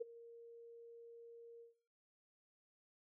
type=tone with ADSR envelope; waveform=sine; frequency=466.1 Hz; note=A#4; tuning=in tune; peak=-36 dBFS; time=0-1.74 s; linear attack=16 ms; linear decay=13 ms; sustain=-18 dB; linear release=130 ms; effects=noise-tail reverb RT60 0.6 s tail -19 dB re dry